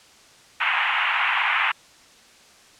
white band-pass noise, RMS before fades -22 dBFS, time 0.6-1.72 s, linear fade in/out 10 ms, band 810 to 2800 Hz, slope 48 dB/octave, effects white hiss -51 dBFS RMS until 2.79 s + low-pass 7000 Hz 12 dB/octave

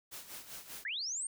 white noise with tremolo, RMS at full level -45 dBFS, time 0.11-0.85 s, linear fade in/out 20 ms, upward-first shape sine, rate 5.1 Hz, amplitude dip 70%
sine linear sweep, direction up, 1591 to 8870 Hz, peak -35 dBFS, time 0.85-1.27 s, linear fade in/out 2 ms
effects none

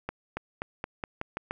accelerating click train, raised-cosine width 0.5 ms, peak -17 dBFS, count 8, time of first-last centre 0.09-1.51 s, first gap 280 ms, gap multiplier 0.89, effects none

